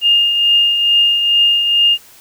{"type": "tone with tremolo", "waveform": "sine", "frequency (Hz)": 2825, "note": "F7", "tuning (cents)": 19, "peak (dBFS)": -7, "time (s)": [0.01, 1.98], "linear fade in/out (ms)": 50, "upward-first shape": "triangle", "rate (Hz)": 2.3, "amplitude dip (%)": 50, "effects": ["white hiss -43 dBFS RMS until 2.2 s"]}